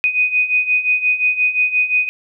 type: beating tone pair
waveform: sine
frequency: 2489 / 2494.7 Hz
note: D#7 / D#7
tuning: 0 / +4 cents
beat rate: 5.7 Hz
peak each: -19 / -15 dBFS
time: 0.04-2.09 s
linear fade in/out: 0 ms
effects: none